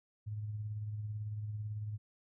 sine tone with tremolo, 106 Hz, G#2, 36 cents sharp, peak -35 dBFS, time 0.26-1.98 s, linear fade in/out 20 ms, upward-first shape triangle, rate 18 Hz, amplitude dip 45%, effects none

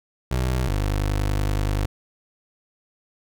25% pulse tone pair in turn, 63.1 / 50.52 Hz, B1 / G#1, +38 / -47 cents, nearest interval major third, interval 385 cents, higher first, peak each -17 dBFS, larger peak neither, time 0.31-0.68 / 0.68-1.86 s, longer second, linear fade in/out 5 ms, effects none

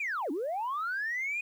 sine linear two-way sweep, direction down then up, 2489 to 261.6 to 2489 Hz, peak -29 dBFS, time 0-1.41 s, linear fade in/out 5 ms, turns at 0.31 s, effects tanh soft clip ceiling -27 dBFS + 10-bit

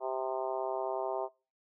harmonic tone with a mistuned harmonic, 130.9 Hz, C3, 1 cent sharp, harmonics 3 / 4 / 5 / 6 / 7 / 8 / 9, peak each -38 / -42 / -35 / -40 / -40 / -44 / -52 dBFS, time 0-1.29 s, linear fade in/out 50 ms, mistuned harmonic 9, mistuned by +61 cents, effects noise-tail reverb RT60 0.3 s tail -21 dB re dry

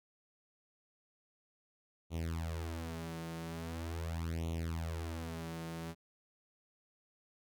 sawtooth tone with flanger, 82.41 Hz, E2, in tune, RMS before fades -40 dBFS, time 2.1-5.95 s, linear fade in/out 50 ms, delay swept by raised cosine 0.3 to 5.6 ms, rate 0.42 Hz, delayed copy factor +0.95, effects none

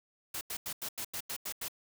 white noise bursts, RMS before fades -38 dBFS, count 9, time 0.34-1.683 s, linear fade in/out 5 ms, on 71 ms, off 88 ms, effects none

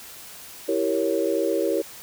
sine chord, E diminished seventh, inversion none, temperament equal, 329.6 / 392 / 466.2 / 554.4 Hz, E4 / G4 / Bb4 / Db5, 0 / 0 / 0 / 0 cents, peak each -26 dBFS, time 0.68-1.82 s, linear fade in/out 10 ms, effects white hiss -42 dBFS RMS until 2.02 s

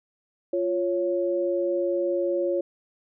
sine tone pair together, 349 / 554 Hz, F4 / C#5, -1 / -1 cents, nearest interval minor sixth, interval 800 cents, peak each -25 dBFS, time 0.53-2.61 s, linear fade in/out 5 ms, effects none

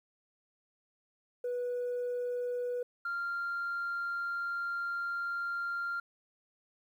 sine tone pair in turn, 490.1 / 1390.6 Hz, B4 / F6, -13 / -8 cents, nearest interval octave + tritone, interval 1805 cents, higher second, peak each -30 / -31 dBFS, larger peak first, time 1.44-2.83 / 3.05-6 s, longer second, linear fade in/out 5 ms, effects tanh soft clip ceiling -30 dBFS + 11-bit

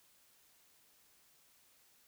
silence, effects white hiss -68 dBFS RMS until 2.07 s

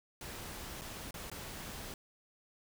pink noise with dropouts, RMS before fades -45 dBFS, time 0.21-1.94 s, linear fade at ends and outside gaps 2 ms, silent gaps 0.813-0.817 / 1.109-1.141 / 1.3-1.315 s, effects none

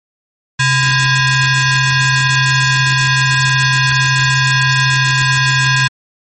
sawtooth ring-modulated tone, 880 Hz, A5, in tune, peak -3 dBFS, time 0.59-5.88 s, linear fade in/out 10 ms, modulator 747 Hz, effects MP3 32 kbps

